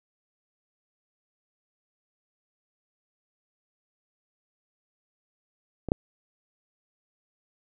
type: clicks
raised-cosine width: 2 ms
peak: -18 / -7 dBFS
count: 2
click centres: 5.887 / 5.919 s
effects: none